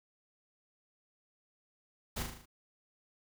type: noise with echo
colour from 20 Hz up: pink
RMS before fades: -37 dBFS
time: 2.16-2.23 s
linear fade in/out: 10 ms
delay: 38 ms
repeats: 6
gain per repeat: -4 dB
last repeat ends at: 2.458 s
effects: none